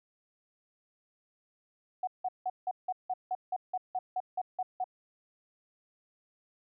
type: tone bursts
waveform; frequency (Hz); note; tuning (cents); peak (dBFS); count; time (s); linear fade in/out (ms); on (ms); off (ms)
sine; 740; F#5; 0; -29; 14; 2.03-4.842; 5; 43; 170
effects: none